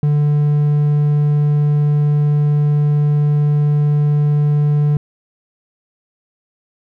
triangle tone, 147.4 Hz, D3, 7 cents sharp, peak -9 dBFS, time 0.03-4.97 s, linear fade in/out 2 ms, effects none

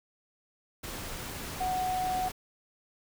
sine tone in noise, 740 Hz, F#5, in tune, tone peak -28 dBFS, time 1.6-2.29 s, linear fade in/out 10 ms, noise pink, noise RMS -39 dBFS, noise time 0.83-2.32 s, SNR +8 dB, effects none

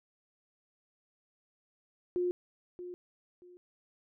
sine tone with echo, 357 Hz, F4, 38 cents sharp, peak -28 dBFS, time 2.16-2.31 s, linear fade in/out 0 ms, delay 630 ms, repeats 2, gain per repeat -12 dB, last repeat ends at 3.57 s, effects none

